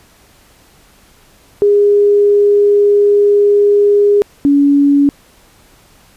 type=tone pair in turn; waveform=sine; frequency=409.1 / 283.6 Hz; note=G#4 / C#4; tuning=-26 / +40 cents; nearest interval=tritone; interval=634 cents; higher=first; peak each=-6 dBFS; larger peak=neither; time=1.62-4.22 / 4.45-5.09 s; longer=first; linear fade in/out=0 ms; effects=pink hiss -47 dBFS RMS until 6.16 s + resampled to 32000 Hz